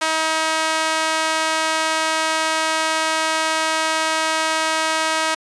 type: tone with high-pass filter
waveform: sawtooth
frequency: 318.1 Hz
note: D#4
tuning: 38 cents sharp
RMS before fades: -20 dBFS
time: 0.01-5.35 s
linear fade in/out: 10 ms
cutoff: 960 Hz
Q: 0.93
effects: resampled to 22050 Hz